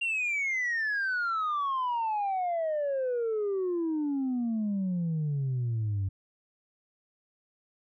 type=exponential sweep; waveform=sine; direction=down; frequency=2794 to 94.3 Hz; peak=-25 dBFS; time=0.01-6.09 s; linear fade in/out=10 ms; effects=tanh soft clip ceiling -25 dBFS